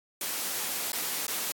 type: noise with dropouts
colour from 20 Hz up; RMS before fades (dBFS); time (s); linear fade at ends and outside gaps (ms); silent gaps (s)
white; -32; 0.21-1.52; 2; 0.92-0.93 / 1.268-1.281
effects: high-pass 200 Hz 12 dB/octave + AAC 64 kbps